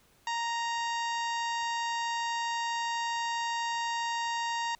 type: harmonic tone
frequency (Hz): 932.3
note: A#5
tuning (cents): 0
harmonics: 1 / 2 / 3 / 4 / 5 / 6 / 7 / 8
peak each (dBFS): -31 / -37 / -41 / -43 / -45 / -47 / -48 / -49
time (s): 0.27-4.75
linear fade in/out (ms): 2
effects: pink hiss -64 dBFS RMS until 4.79 s